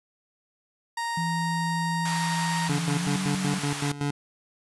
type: tone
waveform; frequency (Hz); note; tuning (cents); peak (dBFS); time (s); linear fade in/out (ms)
30% pulse; 932.3; A#5; 0; -25; 0.97-2.68; 5
type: tone with pitch glide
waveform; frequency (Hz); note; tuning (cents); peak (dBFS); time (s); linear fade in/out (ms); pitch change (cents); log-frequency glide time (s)
sine; 167.5 to 188.01; E3 to F#3; +28 to +28; -27; 1.17-3.59; 5; +200; 2.98-3.09
type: high-pass noise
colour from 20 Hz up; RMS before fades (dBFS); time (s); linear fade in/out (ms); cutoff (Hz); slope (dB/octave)
pink; -34; 2.05-3.92; 5; 790; 24
type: tone with tremolo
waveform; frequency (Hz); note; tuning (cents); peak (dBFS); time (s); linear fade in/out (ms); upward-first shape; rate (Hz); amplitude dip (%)
25% pulse; 143.8; D3; -36; -21; 2.69-4.11; 5; square; 5.3; 75
effects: resampled to 24000 Hz